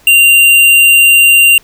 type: tone with tanh clipping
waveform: sine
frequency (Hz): 2777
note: F7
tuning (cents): -10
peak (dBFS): -4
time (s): 0.07-1.58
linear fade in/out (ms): 2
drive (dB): 17
effects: pink hiss -45 dBFS RMS until 1.63 s